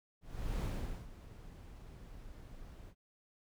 brown noise with ADSR envelope, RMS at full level -35 dBFS, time 0.21-2.95 s, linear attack 400 ms, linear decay 450 ms, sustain -16 dB, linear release 70 ms, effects none

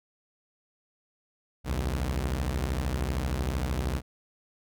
sawtooth beating tone pair, 62.5 / 75.5 Hz, B1 / D2, +21 / +48 cents, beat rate 13 Hz, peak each -25 / -28 dBFS, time 1.64-4.02 s, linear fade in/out 50 ms, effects none

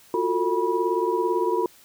sine tone cluster, 350 / 367.9 / 448.9 / 973 Hz, F4 / F#4 / A4 / B5, +4 / -10 / +35 / -26 cents, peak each -26 dBFS, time 0.14-1.66 s, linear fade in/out 2 ms, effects white hiss -53 dBFS RMS until 1.84 s

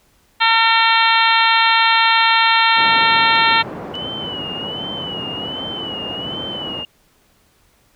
harmonic tone, 453.9 Hz, A#4, 46 cents flat, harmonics 2 / 3 / 4 / 5 / 6 / 7 / 8 / 9, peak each -16 / -18 / -19 / -20 / -21 / -21 / -22 / -23 dBFS, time 0.4-3.63 s, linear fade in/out 20 ms
pink band-pass noise, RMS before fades -30 dBFS, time 2.75-6.85 s, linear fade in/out 50 ms, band 160 to 970 Hz, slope 12 dB/octave
clicks, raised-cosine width 0.2 ms, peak -21 dBFS, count 2, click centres 3.355 / 3.954 s
sine tone with vibrato, 2960 Hz, F#7, in tune, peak -25 dBFS, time 3.94-6.85 s, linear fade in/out 2 ms, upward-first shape sine, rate 1.3 Hz, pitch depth 78 cents each way
effects pink hiss -57 dBFS RMS until 7.95 s

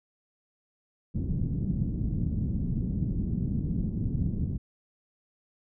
white low-pass noise, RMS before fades -29 dBFS, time 1.14-4.58 s, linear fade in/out 20 ms, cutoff 210 Hz, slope 24 dB/octave, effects none

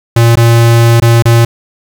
square tone with dropouts, 116.54 Hz, A#2, in tune, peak -4 dBFS, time 0.16-1.45 s, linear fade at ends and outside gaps 5 ms, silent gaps 0.356-0.37 / 1.001-1.021 / 1.224-1.254 s, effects 7-bit

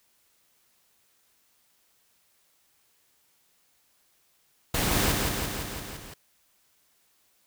pink noise with echo, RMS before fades -26 dBFS, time 4.74-5.12 s, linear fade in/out 5 ms, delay 170 ms, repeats 6, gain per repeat -3 dB, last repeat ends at 6.14 s, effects white hiss -67 dBFS RMS until 7.46 s

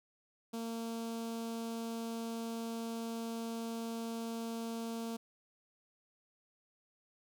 sawtooth tone with notch filter, 228.8 Hz, A#3, 32 cents flat, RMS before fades -40 dBFS, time 0.53-5.17 s, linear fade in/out 10 ms, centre 1900 Hz, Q 1.1, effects none

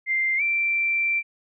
sine tone with pitch glide, 2093 to 2349 Hz, C7 to D7, 0 to 0 cents, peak -20 dBFS, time 0.06-1.23 s, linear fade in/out 50 ms, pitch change +200 cents, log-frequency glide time 0.37-0.42 s, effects none

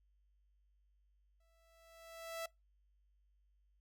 sawtooth tone with exponential growth, 660 Hz, E5, 2 cents sharp, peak -35 dBFS, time 1.4-2.46 s, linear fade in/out 5 ms, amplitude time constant 230 ms, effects noise-tail reverb RT60 0.2 s tail -23 dB re dry + added 50 Hz sine -70 dBFS peak until 3.8 s

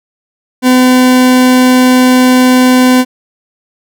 40% pulse tone, 253.7 Hz, B3, 47 cents sharp, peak -3 dBFS, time 0.62-3.05 s, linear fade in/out 50 ms, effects none

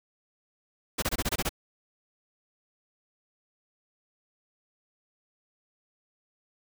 pink noise bursts, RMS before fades -28 dBFS, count 8, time 0.98-1.493 s, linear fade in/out 10 ms, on 44 ms, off 23 ms, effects none

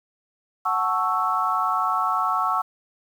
sine chord, F# minor seventh, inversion none, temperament equal, 740 / 880 / 1108.7 / 1318.5 Hz, F#5 / A5 / C#6 / E6, 0 / 0 / 0 / 0 cents, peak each -27 / -29 / -24 / -24 dBFS, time 0.65-2.62 s, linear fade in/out 10 ms, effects 8-bit

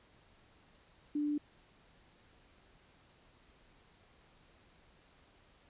sine tone, 295 Hz, D4, 8 cents sharp, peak -31 dBFS, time 1.15-1.38 s, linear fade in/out 5 ms, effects pink hiss -65 dBFS RMS until 5.69 s + resampled to 8000 Hz

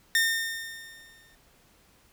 sawtooth tone with exponential decay, 1821 Hz, A#6, 41 cents flat, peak -16 dBFS, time 0.15-1.35 s, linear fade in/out 1 ms, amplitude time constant 260 ms, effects pink hiss -61 dBFS RMS until 2.12 s

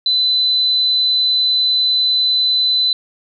sine tone, 4015 Hz, B7, 28 cents sharp, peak -12 dBFS, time 0.06-2.93 s, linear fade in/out 2 ms, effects none

